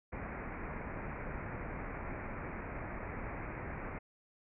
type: low-pass noise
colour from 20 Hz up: pink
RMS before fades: -42 dBFS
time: 0.12-3.99 s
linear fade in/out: 10 ms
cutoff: 2400 Hz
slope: 96 dB/octave
effects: none